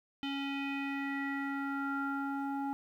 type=tone with low-pass filter sweep; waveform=square; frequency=277.2 Hz; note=C#4; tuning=in tune; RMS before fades=-36 dBFS; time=0.23-2.73 s; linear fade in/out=0 ms; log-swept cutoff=3100 to 1000 Hz; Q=5; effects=11-bit